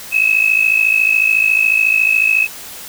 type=tone pair together; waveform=sine; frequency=2553 / 2607 Hz; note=D#7 / E7; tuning=+44 / -20 cents; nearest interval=unison; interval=36 cents; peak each=-13 dBFS; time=0.11-2.48 s; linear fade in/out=50 ms; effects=white hiss -32 dBFS RMS until 2.88 s